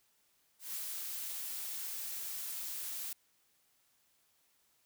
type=noise with ADSR envelope; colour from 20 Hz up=blue; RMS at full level=-39 dBFS; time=0.59-3.13 s; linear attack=160 ms; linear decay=46 ms; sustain=-2 dB; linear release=4 ms; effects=white hiss -73 dBFS RMS until 4.85 s